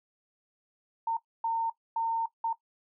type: tone bursts at uneven times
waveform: sine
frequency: 911 Hz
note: A#5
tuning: 40 cents flat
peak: -26 dBFS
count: 4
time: 1.07-1.17 / 1.44-1.7 / 1.96-2.26 / 2.44-2.53 s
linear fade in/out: 5 ms
effects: noise-tail reverb RT60 0.1 s tail -17 dB re dry